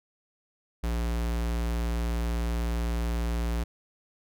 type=tone; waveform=square; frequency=58.1 Hz; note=A#1; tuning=5 cents flat; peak=-27 dBFS; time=0.83-3.64 s; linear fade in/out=10 ms; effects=none